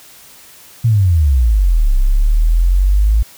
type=exponential two-way sweep; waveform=sine; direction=down then up; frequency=120.2 to 32.33 to 55.6 Hz; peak=-8 dBFS; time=0.84-3.23 s; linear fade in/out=10 ms; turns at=1.95 s; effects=white hiss -41 dBFS RMS until 3.37 s